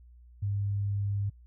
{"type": "tone", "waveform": "sine", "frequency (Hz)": 100.9, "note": "G#2", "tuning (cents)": -49, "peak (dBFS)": -27, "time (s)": [0.42, 1.3], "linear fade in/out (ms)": 10, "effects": ["added 60 Hz sine -51 dBFS peak until 1.46 s"]}